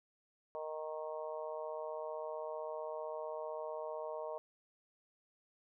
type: harmonic tone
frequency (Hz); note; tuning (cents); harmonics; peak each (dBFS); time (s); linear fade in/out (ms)
155.56; D#3; 0; 3 / 4 / 5 / 6 / 7; -45 / -42 / -53 / -48 / -51; 0.55-4.38; 0
effects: none